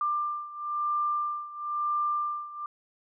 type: beating tone pair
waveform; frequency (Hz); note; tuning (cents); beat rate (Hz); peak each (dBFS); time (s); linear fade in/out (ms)
sine; 1189 / 1190; D6 / D6; +21 / +22; 1; -29 / -32; 0.01-2.66; 2
effects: none